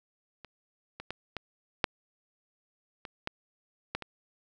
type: clicks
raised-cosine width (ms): 0.3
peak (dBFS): -29 / -24 / -19 / -19 / -7 / -24 / -16 / -15 / -23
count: 9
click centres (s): 0.447 / 1 / 1.106 / 1.367 / 1.842 / 3.052 / 3.274 / 3.95 / 4.023
effects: none